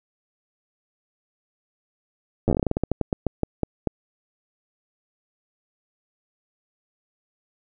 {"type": "slowing click train", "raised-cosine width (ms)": 2, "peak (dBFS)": -8, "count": 20, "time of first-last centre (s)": [2.48, 3.873], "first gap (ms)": 9, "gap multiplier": 1.2, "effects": []}